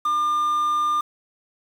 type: tone with quantisation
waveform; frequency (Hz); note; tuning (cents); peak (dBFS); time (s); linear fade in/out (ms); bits
triangle; 1200; D6; +37; -17; 0.05-1.01; 5; 7
effects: none